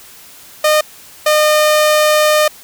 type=tone pair in turn; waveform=sawtooth; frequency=611 / 608.5 Hz; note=D#5 / D#5; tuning=-32 / -39 cents; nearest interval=unison; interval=7 cents; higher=first; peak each=-5 dBFS; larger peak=neither; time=0.64-0.81 / 1.26-2.48 s; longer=second; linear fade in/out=5 ms; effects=white hiss -39 dBFS RMS until 2.63 s